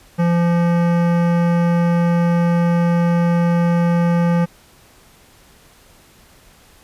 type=tone with hard clipping; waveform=sine; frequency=171.6 Hz; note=F3; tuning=30 cents flat; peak=-15 dBFS; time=0.18-4.46 s; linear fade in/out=20 ms; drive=17 dB; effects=pink hiss -49 dBFS RMS until 6.83 s + resampled to 32000 Hz